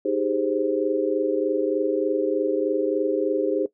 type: chord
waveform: sine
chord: Ab major seventh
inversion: second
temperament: equal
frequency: 311.1 / 392 / 415.3 / 523.3 Hz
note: Eb4 / G4 / Ab4 / C5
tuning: 0 / 0 / 0 / 0 cents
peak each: -26 dBFS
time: 0.05-3.66 s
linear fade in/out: 5 ms
effects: noise-tail reverb RT60 0.1 s tail -17 dB re dry